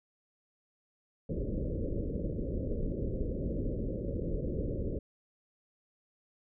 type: low-pass noise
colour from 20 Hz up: pink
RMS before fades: -34 dBFS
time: 1.29-4.99 s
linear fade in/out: 5 ms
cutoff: 570 Hz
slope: 96 dB/octave
effects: none